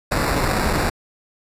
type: noise with sample-and-hold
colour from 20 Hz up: pink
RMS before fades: -20 dBFS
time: 0.11-0.9 s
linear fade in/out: 10 ms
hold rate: 3150 Hz
effects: resampled to 32000 Hz